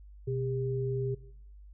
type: tone pair together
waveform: sine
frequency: 126.2 / 400.7 Hz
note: B2 / G4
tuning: +38 / +38 cents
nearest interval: octave + minor sixth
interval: 2000 cents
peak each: -31 / -33 dBFS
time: 0.27-1.15 s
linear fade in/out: 10 ms
effects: noise-tail reverb RT60 0.7 s tail -19 dB re dry + added 50 Hz sine -48 dBFS peak until 1.73 s